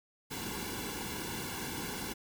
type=noise with comb filter; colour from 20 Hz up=pink; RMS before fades=-39 dBFS; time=0.3-2.14 s; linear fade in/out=20 ms; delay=1.6 ms; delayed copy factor=-0.8; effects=none